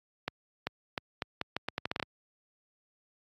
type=accelerating click train; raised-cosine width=0.3 ms; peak=-15 dBFS; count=13; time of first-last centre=0.28-2.027 s; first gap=390 ms; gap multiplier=0.79; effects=high-pass 80 Hz 12 dB/octave + AAC 32 kbps